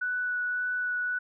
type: tone with vibrato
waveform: sine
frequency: 1480 Hz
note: F#6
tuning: in tune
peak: -27 dBFS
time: 0.01-1.19 s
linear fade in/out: 10 ms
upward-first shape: sine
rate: 1.8 Hz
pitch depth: 9 cents each way
effects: none